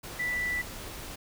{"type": "tone in noise", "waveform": "sine", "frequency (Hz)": 1973, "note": "B6", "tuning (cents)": -2, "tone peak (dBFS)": -28, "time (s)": [0.19, 0.62], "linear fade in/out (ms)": 10, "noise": "pink", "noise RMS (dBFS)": -41, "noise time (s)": [0.03, 1.16], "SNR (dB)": 10, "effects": []}